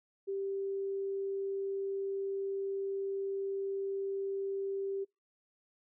sine tone, 392 Hz, G4, in tune, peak -33 dBFS, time 0.27-5.05 s, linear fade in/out 20 ms, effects noise-tail reverb RT60 0.2 s tail -26 dB re dry

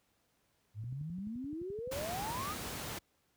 sine exponential sweep, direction up, 100 to 1318.5 Hz, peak -38 dBFS, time 0.74-2.56 s, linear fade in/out 50 ms
click train, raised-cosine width 5 ms, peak -37 dBFS, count 22, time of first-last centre 0.84-2.65 s, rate 11.6 Hz
pink noise, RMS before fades -41 dBFS, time 1.91-2.99 s, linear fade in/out 10 ms
effects pink hiss -75 dBFS RMS until 3.36 s + high-pass 60 Hz 12 dB/octave

